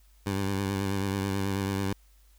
15% pulse tone with vibrato, 97.9 Hz, G2, 2 cents flat, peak -21 dBFS, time 0.26-1.93 s, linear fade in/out 5 ms, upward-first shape sine, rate 9.2 Hz, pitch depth 41 cents each way, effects added 50 Hz sine -56 dBFS peak until 2.38 s + white hiss -66 dBFS RMS until 2.38 s

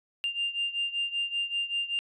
sine beating tone pair, 2794 / 2799.2 Hz, F7 / F7, 0 / +3 cents, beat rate 5.2 Hz, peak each -29 / -32 dBFS, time 0.24-1.99 s, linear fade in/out 0 ms, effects tanh soft clip ceiling -22 dBFS

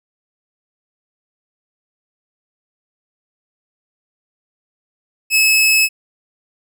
sawtooth tone, 2589 Hz, E7, 32 cents flat, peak -7 dBFS, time 5.3-5.89 s, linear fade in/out 50 ms, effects none

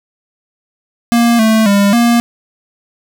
square tone with pitch steps, 235 / 220.5 / 200.8 / 236.1 Hz, A#3 / A3 / G3 / A#3, +14 / +4 / +42 / +22 cents, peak -8 dBFS, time 1.12-2.2 s, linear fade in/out 0 ms, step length 270 ms, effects none

